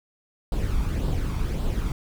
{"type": "noise with flanger", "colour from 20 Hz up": "brown", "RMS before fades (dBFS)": -25, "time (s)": [0.52, 1.92], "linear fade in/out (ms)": 2, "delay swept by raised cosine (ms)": [0.23, 0.89], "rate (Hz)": 1.8, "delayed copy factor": 0.5, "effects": []}